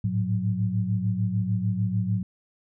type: tone cluster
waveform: sine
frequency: 105.6 / 112.3 / 183.2 Hz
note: G#2 / A2 / F#3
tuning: +29 / +36 / -17 cents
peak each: -27 dBFS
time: 0.04-2.23 s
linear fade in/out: 5 ms
effects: none